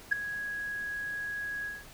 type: tone with ADSR envelope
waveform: sine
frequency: 1661.2 Hz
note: G#6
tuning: in tune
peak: -18 dBFS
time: 0.11-1.85 s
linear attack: 16 ms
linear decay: 5 ms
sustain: -15 dB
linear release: 200 ms
effects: tanh soft clip ceiling -16 dBFS + pink hiss -51 dBFS RMS until 1.93 s